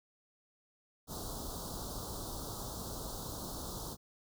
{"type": "band-stop noise", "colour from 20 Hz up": "pink", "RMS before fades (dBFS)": -42, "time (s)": [1.07, 3.97], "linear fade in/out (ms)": 50, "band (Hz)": [1300, 3700], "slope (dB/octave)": 48, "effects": []}